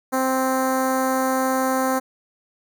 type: tone with notch filter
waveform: 10% pulse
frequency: 261.6 Hz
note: C4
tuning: in tune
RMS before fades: -21 dBFS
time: 0.12-2 s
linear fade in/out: 20 ms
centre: 3300 Hz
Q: 0.5
effects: none